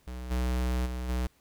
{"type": "tone with level steps", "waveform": "square", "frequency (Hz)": 62.2, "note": "B1", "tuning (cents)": 13, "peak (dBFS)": [-37, -27, -33, -28], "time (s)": [0.07, 1.27], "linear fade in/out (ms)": 5, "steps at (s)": [0.3, 0.85, 1.08], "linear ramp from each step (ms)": 20, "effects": ["pink hiss -66 dBFS RMS until 1.4 s"]}